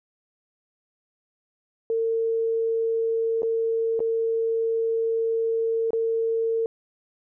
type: tone with dropouts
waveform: sine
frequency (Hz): 453.6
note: A#4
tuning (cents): -47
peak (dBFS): -21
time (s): 1.9-6.66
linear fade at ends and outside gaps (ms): 1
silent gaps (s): 3.421-3.431 / 3.993-4.003 / 5.906-5.932
effects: none